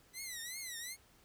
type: tone with vibrato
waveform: 10% pulse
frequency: 1992 Hz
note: B6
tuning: 14 cents sharp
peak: -33 dBFS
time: 0.13-0.97 s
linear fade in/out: 50 ms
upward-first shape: triangle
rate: 2.7 Hz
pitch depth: 170 cents each way
effects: pink hiss -66 dBFS RMS until 1.24 s